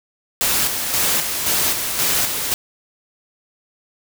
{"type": "noise with tremolo", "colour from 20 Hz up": "white", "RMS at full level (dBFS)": -18, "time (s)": [0.41, 2.54], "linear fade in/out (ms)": 0, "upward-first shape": "square", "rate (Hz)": 1.9, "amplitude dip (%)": 45, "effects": []}